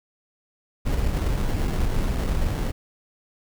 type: noise with sample-and-hold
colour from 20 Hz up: brown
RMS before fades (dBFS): -23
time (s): 0.85-2.72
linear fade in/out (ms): 20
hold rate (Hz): 2450
effects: none

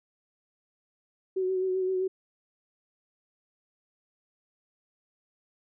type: tone with vibrato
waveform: sine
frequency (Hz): 374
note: F#4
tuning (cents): +19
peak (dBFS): -25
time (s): 1.36-2.08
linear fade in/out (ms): 10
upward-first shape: sine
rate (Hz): 7.7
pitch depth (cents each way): 26
effects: none

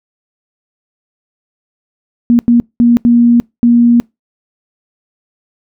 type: tone bursts at uneven times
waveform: sine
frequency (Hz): 237.4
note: A#3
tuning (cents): +32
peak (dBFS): -4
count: 5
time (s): 2.3-2.39 / 2.48-2.6 / 2.8-2.97 / 3.05-3.4 / 3.63-4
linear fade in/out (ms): 0
effects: noise-tail reverb RT60 0.2 s tail -26 dB re dry

